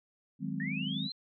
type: chord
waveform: sine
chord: Ab dominant seventh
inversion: second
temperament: just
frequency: 155.74 / 186.89 / 207.7 / 259.6 Hz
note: Eb3 / Gb3 / Ab3 / C4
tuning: +2 / +18 / 0 / -13 cents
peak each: -38 dBFS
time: 0.39-1.1 s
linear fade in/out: 50 ms
type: linear sweep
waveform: sine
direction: up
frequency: 1762 to 4186 Hz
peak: -36 dBFS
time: 0.6-1.12 s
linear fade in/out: 2 ms
effects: MP3 64 kbps